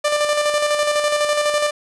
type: tone with tremolo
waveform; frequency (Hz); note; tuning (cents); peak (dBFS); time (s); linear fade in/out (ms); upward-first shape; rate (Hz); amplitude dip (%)
sawtooth; 593; D5; +17; -11; 0.04-1.71; 10; square; 12; 40
effects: resampled to 24000 Hz + 7-bit